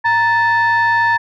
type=tone pair together; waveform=sine; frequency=932.3 / 1757 Hz; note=A#5 / A6; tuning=0 / -3 cents; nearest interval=major seventh; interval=1097 cents; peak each=-12 dBFS; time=0.04-1.18 s; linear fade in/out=20 ms; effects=tanh soft clip ceiling -8 dBFS